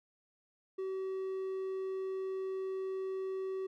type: tone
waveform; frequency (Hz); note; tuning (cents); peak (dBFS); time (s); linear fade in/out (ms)
triangle; 380.8; F#4; +50; -33; 0.78-3.67; 10
effects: none